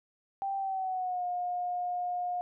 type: tone with pitch glide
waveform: sine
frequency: 784 to 714.8 Hz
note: G5 to F5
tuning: 0 to +40 cents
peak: -30 dBFS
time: 0.42-2.41 s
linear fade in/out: 0 ms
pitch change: -160 cents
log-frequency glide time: 0.57-1.25 s
effects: none